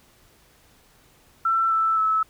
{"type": "tone with pitch steps", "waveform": "sine", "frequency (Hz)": [1340, 1322, 1302], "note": ["E6", "E6", "E6"], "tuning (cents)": [28, 5, -22], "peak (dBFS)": -18, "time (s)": [1.45, 2.23], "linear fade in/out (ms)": 5, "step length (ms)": 260, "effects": ["pink hiss -57 dBFS RMS until 2.29 s"]}